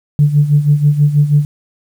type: tone with tremolo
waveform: sine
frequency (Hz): 146.83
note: D3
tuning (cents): 0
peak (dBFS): -4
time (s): 0.19-1.45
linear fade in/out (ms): 0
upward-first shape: sine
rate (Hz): 6.2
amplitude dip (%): 75
effects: tanh soft clip ceiling 0 dBFS + 7-bit